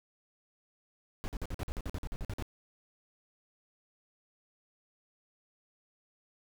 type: noise bursts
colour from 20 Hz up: brown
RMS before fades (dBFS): -36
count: 14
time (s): 1.24-2.424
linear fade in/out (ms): 0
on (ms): 40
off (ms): 48
effects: none